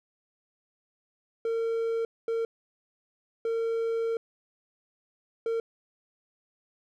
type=tone bursts at uneven times; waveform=triangle; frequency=456.5 Hz; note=A#4; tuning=36 cents flat; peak=-24 dBFS; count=4; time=1.45-2.05 / 2.28-2.45 / 3.45-4.17 / 5.46-5.6 s; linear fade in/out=2 ms; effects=none